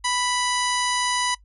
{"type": "harmonic tone with a mistuned harmonic", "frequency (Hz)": 987.8, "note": "B5", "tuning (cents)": 0, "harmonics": [1, 2, 3, 4, 5, 6, 7, 9, 10], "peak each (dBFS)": [-25, -28, -30, -31, -32, -33, -33, -35, -35], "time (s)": [0.04, 1.35], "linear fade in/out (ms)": 10, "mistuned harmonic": 6, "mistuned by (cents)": 36, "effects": ["noise-tail reverb RT60 0.1 s tail -21 dB re dry", "added 50 Hz sine -50 dBFS peak until 1.44 s"]}